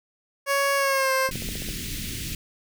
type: tone with pitch glide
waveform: 15% pulse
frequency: 557 to 527.3 Hz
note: C#5 to C5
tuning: +8 to +13 cents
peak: -14 dBFS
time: 0.46-1.31 s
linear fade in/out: 50 ms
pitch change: -95 cents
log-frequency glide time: 0.76-1.12 s
type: click train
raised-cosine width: 2 ms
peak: -23 dBFS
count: 7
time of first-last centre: 1.29-1.687 s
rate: 15.1 Hz
type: band-stop noise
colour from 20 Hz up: pink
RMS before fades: -32 dBFS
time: 1.31-2.35 s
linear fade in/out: 2 ms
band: 320 to 2100 Hz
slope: 24 dB/octave
effects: none